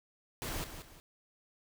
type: noise with echo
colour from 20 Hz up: pink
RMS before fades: -38 dBFS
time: 0.42-0.64 s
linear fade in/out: 0 ms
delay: 180 ms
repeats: 2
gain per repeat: -9 dB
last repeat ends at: 1 s
effects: none